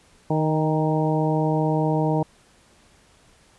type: harmonic tone with a mistuned harmonic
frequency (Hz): 155.56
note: D#3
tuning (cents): 0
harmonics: 1 / 2 / 3 / 4 / 5 / 6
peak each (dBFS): -22 / -25 / -27 / -28 / -29 / -30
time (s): 0.3-2.23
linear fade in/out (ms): 5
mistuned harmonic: 5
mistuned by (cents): +27
effects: pink hiss -56 dBFS RMS until 3.58 s + resampled to 24000 Hz